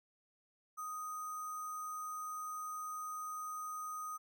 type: tone with sample-and-hold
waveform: sine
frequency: 1244.5 Hz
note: D#6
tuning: in tune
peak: -40 dBFS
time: 0.77-4.18 s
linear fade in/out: 20 ms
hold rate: 7350 Hz
effects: none